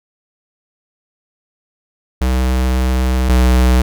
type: tone pair in turn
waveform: square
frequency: 63.7 / 62.75 Hz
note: C2 / B1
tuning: -46 / +28 cents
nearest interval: unison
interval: 26 cents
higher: first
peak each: -13 / -9 dBFS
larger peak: second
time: 2.21-3.29 / 3.29-3.82 s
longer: first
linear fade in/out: 5 ms
effects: none